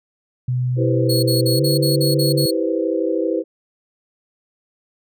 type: tone with pitch glide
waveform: sine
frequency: 125.4 to 142.39 Hz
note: B2 to C#3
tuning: +27 to +47 cents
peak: -17 dBFS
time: 0.48-2.46 s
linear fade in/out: 5 ms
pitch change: +220 cents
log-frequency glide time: 1.53-1.62 s
type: chord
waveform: sine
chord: C major seventh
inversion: first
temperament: just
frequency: 327 / 392.4 / 490.5 / 523.3 Hz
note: E4 / G4 / B4 / C5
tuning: -14 / +2 / -12 / 0 cents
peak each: -21 / -24 / -23 / -24 dBFS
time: 0.76-3.44 s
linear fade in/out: 50 ms
type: tone bursts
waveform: sawtooth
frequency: 4343 Hz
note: C#8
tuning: 36 cents flat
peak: -18 dBFS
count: 8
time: 1.09-2.511 s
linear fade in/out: 10 ms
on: 140 ms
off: 43 ms
effects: none